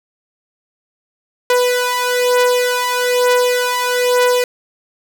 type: beating tone pair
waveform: sawtooth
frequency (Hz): 493.9 / 495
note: B4 / B4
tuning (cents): 0 / +4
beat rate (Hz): 1.1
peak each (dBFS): -13 / -11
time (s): 1.5-4.44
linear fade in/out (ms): 2
effects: none